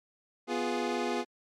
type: chord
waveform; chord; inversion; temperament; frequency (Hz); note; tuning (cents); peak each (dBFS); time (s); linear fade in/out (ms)
25% pulse; F diminished; second; equal; 246.9 / 349.2 / 415.3; Cb4 / F4 / Ab4; 0 / 0 / 0; -30; 0.47-1.25; 50
effects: low-pass 6000 Hz 12 dB/octave + MP3 96 kbps